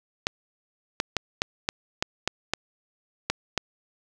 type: clicks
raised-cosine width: 0.2 ms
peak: -6 dBFS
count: 10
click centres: 0.269 / 1.001 / 1.167 / 1.419 / 1.689 / 2.025 / 2.276 / 2.536 / 3.3 / 3.577 s
effects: none